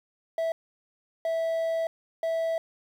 triangle tone bursts at uneven times, 656 Hz, E5, 9 cents flat, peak -23 dBFS, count 3, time 0.38-0.52 / 1.25-1.87 / 2.23-2.58 s, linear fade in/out 2 ms, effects 9-bit

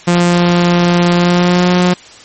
sawtooth tone with pitch glide, 174.61 to 179.31 Hz, F3 to F3, 0 to +46 cents, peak -4 dBFS, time 0.07-1.94 s, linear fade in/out 10 ms, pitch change +46 cents, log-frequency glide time 1.15-1.7 s, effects white hiss -37 dBFS RMS until 2.24 s + MP3 32 kbps

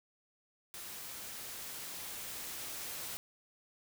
white noise with level ramp, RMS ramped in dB -46 to -42 dBFS, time 0.74-3.17 s, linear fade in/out 0 ms, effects none

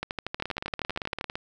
two click trains, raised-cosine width 0.3 ms, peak -16 / -14 dBFS, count 18 / 16, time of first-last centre 0.4-1.355 / 0.03-1.211 s, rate 17.8 / 12.7 Hz, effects none

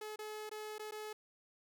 sawtooth tone with dropouts, 427.4 Hz, G#4, 50 cents sharp, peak -39 dBFS, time 0.01-1.13 s, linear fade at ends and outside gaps 5 ms, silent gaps 0.16-0.189 / 0.494-0.513 / 0.783-0.794 / 0.911-0.92 s, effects none

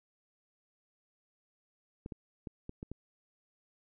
clicks, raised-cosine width 3 ms, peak -28 dBFS, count 6, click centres 2.061 / 2.122 / 2.472 / 2.694 / 2.829 / 2.916 s, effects none

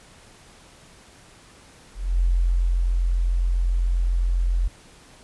sine tone with ADSR envelope, 43.71 Hz, F1, 2 cents sharp, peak -16 dBFS, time 1.94-4.68 s, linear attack 260 ms, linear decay 640 ms, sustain -2 dB, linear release 6 ms, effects pink hiss -50 dBFS RMS until 5.23 s + resampled to 24000 Hz

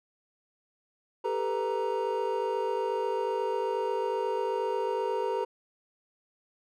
triangle tone cluster, 394.1 / 442.3 / 496.5 / 935 Hz, G4 / A4 / B4 / A#5, +9 / +9 / +9 / +5 cents, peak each -31 dBFS, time 1.24-5.45 s, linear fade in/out 10 ms, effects none

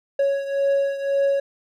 triangle beating tone pair, 554.4 / 556.3 Hz, C#5 / C#5, 0 / +6 cents, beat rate 1.9 Hz, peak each -18 / -23 dBFS, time 0.19-1.4 s, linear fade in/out 5 ms, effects none

